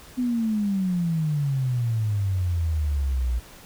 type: exponential sweep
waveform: sine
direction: down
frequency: 254.1 to 58.27 Hz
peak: -21 dBFS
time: 0.17-3.4 s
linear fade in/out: 20 ms
effects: pink hiss -47 dBFS RMS until 3.65 s